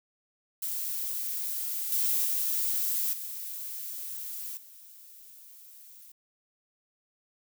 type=noise with level steps; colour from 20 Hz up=violet; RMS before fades=-33 / -27 / -29 / -38 / -51 dBFS; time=0.62-6.12 s; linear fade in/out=5 ms; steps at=1.92 / 2.25 / 3.13 / 4.57 s; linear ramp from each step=2 ms; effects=none